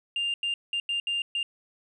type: tone bursts at uneven times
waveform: sine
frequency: 2799 Hz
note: F7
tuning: 3 cents sharp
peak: -24 dBFS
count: 6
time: 0.16-0.34 / 0.43-0.54 / 0.73-0.8 / 0.89-1 / 1.07-1.22 / 1.35-1.43 s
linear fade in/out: 2 ms
effects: tanh soft clip ceiling -23 dBFS